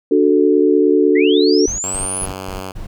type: chord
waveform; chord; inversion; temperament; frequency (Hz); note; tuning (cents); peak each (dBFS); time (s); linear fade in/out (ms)
sine; D major; none; equal; 293.7 / 370 / 440; D4 / F#4 / A4; 0 / 0 / 0; -14; 0.11-1.66; 5
type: linear sweep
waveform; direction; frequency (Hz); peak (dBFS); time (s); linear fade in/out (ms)
sine; up; 1864.7 to 10590; -20; 1.15-2.26; 10
type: noise bursts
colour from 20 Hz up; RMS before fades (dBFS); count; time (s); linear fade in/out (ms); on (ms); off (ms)
brown; -27; 5; 1.67-2.87; 10; 120; 150
type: tone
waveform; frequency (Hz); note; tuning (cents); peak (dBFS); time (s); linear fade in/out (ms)
5% pulse; 94.6; F#2; +39; -15; 1.83-2.72; 10
effects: none